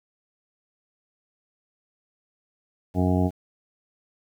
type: harmonic tone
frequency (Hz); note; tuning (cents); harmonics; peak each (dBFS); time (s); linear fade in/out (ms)
91.3; F#2; -23; 1 / 2 / 3 / 4 / 5 / 7 / 8 / 9; -23 / -24 / -25 / -31 / -33 / -31 / -35 / -35; 2.94-3.31; 50
effects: 9-bit